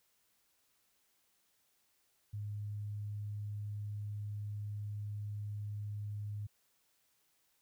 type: tone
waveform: sine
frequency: 103.83 Hz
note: G#2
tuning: in tune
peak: -38 dBFS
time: 2.33-6.47 s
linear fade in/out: 10 ms
effects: white hiss -75 dBFS RMS until 7.61 s